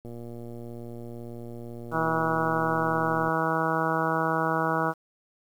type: click train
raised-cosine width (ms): 2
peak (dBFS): -28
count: 383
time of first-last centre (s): 0.05-3.287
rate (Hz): 118
type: harmonic tone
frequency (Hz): 161.5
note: E3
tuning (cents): -35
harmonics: 1 / 2 / 3 / 4 / 5 / 6 / 7 / 8 / 9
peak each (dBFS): -32 / -32 / -32 / -32 / -32 / -32 / -32 / -32 / -32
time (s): 1.91-4.94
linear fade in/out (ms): 50
effects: 9-bit